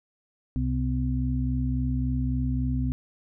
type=harmonic tone; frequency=63.6 Hz; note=C2; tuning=48 cents flat; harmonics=1 / 2 / 4; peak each=-27 / -28 / -29 dBFS; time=0.56-2.92 s; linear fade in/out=0 ms; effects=none